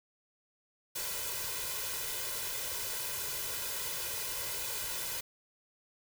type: noise with comb filter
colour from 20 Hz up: white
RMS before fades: -37 dBFS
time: 0.95-5.21 s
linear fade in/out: 10 ms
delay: 2 ms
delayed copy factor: +0.75
effects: none